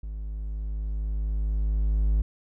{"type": "tone with level ramp", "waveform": "triangle", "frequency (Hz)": 52.2, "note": "G#1", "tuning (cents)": 10, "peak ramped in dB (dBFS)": [-30, -17], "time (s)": [0.03, 2.22], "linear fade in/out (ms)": 5, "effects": []}